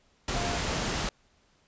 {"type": "tone in noise", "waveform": "sine", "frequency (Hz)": 698.5, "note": "F5", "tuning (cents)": 0, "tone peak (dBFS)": -34, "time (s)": [0.36, 0.58], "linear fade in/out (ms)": 2, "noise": "pink", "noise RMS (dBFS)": -30, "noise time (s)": [0.28, 1.09], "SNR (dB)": -7, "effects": ["pink hiss -66 dBFS RMS until 1.67 s", "resampled to 16000 Hz"]}